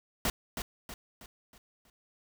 pink noise with echo, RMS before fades -29 dBFS, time 0.25-0.3 s, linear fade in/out 2 ms, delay 320 ms, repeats 5, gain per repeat -7 dB, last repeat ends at 1.9 s, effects none

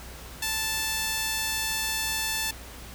sawtooth tone with high-pass filter, 880 Hz, A5, in tune, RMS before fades -29 dBFS, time 0.42-2.51 s, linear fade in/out 5 ms, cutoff 2300 Hz, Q 0.53, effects added 60 Hz sine -44 dBFS peak until 2.94 s + pink hiss -44 dBFS RMS until 2.94 s

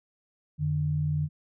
sine tone pair together, 89.55 / 150 Hz, F2 / D3, +44 / +37 cents, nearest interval major sixth, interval 893 cents, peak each -32 / -25 dBFS, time 0.58-1.29 s, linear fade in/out 50 ms, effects none

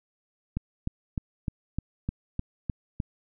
click train, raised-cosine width 5 ms, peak -16 dBFS, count 9, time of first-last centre 0.57-3.002 s, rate 3.29 Hz, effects none

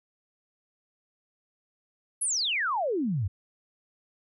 sine exponential sweep, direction down, 11310 to 85.9 Hz, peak -25 dBFS, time 2.21-3.28 s, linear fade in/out 10 ms, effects none

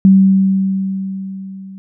sine tone with level ramp, 192.3 Hz, G3, 33 cents flat, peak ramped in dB -3 to -30 dBFS, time 0.05-1.78 s, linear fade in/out 0 ms, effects none

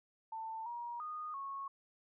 sine tone with pitch steps, 891 / 950 / 1232 / 1099 Hz, A5 / A#5 / D#6 / C#6, +22 / +33 / -17 / -15 cents, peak -40 dBFS, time 0.32-1.68 s, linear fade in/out 5 ms, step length 340 ms, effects none

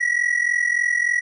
triangle ring-modulated tone, 1928 Hz, B6, 42 cents flat, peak -13 dBFS, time 0-1.21 s, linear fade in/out 20 ms, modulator 21.7 Hz, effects resampled to 24000 Hz

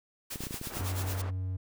white noise with tremolo, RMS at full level -38 dBFS, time 0.3-1.22 s, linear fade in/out 10 ms, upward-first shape sine, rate 9 Hz, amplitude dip 75%
clicks, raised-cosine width 3 ms, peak -26 dBFS, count 10, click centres 0.358 / 0.406 / 0.437 / 0.469 / 0.509 / 0.543 / 0.614 / 0.672 / 0.77 / 0.81 s
white low-pass noise, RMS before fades -43 dBFS, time 0.69-1.31 s, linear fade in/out 20 ms, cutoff 1100 Hz, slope 12 dB/octave
triangle tone, 93 Hz, F#2, 9 cents sharp, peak -29 dBFS, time 0.79-1.57 s, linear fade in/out 10 ms
effects none

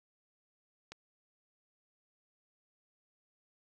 click, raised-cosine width 0.2 ms, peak -28 dBFS, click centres 0.92 s, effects none

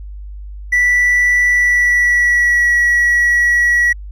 triangle tone with pitch glide, 1965 to 1927.9 Hz, B6 to B6, -9 to -42 cents, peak -7 dBFS, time 0.72-3.93 s, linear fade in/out 10 ms, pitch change -33 cents, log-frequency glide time 1.48-2.73 s, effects tanh soft clip ceiling -4 dBFS + added 50 Hz sine -27 dBFS peak until 4.11 s

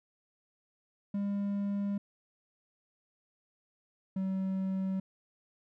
triangle tone pair in turn, 201.1 / 190.53 Hz, G3 / G3, +44 / -49 cents, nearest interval minor second, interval 93 cents, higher first, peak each -28 dBFS, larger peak neither, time 1.14-1.98 / 4.16-5 s, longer neither, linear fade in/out 5 ms, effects none

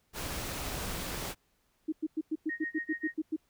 pink noise, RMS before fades -37 dBFS, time 0.13-1.35 s, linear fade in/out 50 ms
sine tone bursts, 313.8 Hz, D#4, 15 cents sharp, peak -28 dBFS, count 11, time 1.88-3.364 s, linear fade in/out 10 ms, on 44 ms, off 100 ms
sine tone with tremolo, 1864.7 Hz, A#6, in tune, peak -32 dBFS, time 2.49-3.14 s, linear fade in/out 5 ms, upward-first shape sine, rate 7.4 Hz, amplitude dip 95%
effects pink hiss -73 dBFS RMS until 3.49 s

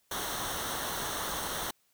pink noise with comb filter, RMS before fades -35 dBFS, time 0.11-1.71 s, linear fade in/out 5 ms, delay 0.41 ms, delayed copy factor -0.7, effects white hiss -71 dBFS RMS until 1.93 s

